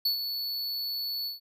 square tone with ADSR envelope, 4435 Hz, C#8, in tune, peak -23 dBFS, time 0.05-1.4 s, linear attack 6 ms, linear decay 110 ms, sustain -8 dB, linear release 140 ms, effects none

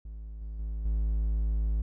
triangle tone with level steps, 53.6 Hz, A1, 45 cents flat, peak -36 / -33 / -29 / -23 dBFS, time 0.05-1.82 s, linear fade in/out 5 ms, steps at 0.41 / 0.59 / 0.85 s, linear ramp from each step 5 ms, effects none

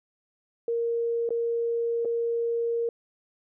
sine tone with dropouts, 466.2 Hz, A#4, in tune, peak -24 dBFS, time 0.68-2.89 s, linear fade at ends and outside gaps 2 ms, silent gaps 1.291-1.305 / 2.049-2.054 s, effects none

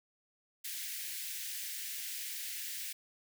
white high-pass noise, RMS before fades -41 dBFS, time 0.64-2.93 s, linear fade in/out 10 ms, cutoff 1700 Hz, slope 48 dB/octave, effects none

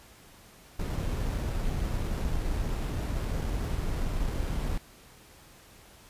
brown noise with sample-and-hold, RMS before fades -30 dBFS, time 0.79-4.78 s, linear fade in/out 5 ms, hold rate 6300 Hz, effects pink hiss -54 dBFS RMS until 6.09 s + resampled to 32000 Hz

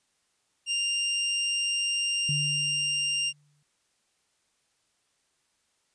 sawtooth tone, 2794 Hz, F7, in tune, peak -22 dBFS, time 0.66-3.33 s, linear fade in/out 50 ms
sine tone with exponential decay, 146.5 Hz, D3, 4 cents flat, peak -27 dBFS, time 2.29-3.63 s, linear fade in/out 2 ms, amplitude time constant 290 ms
effects white hiss -72 dBFS RMS until 5.94 s + resampled to 22050 Hz

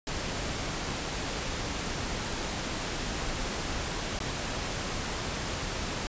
pink noise with dropouts, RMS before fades -33 dBFS, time 0.07-6.07 s, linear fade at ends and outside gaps 1 ms, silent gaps 4.19-4.202 s, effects resampled to 16000 Hz

